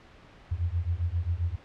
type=beating tone pair; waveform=sine; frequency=82.41 / 89.91 Hz; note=E2 / F#2; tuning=0 / -49 cents; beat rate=7.5 Hz; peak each=-29 dBFS; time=0.51-1.56 s; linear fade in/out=10 ms; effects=pink hiss -53 dBFS RMS until 1.64 s + low-pass 3000 Hz 12 dB/octave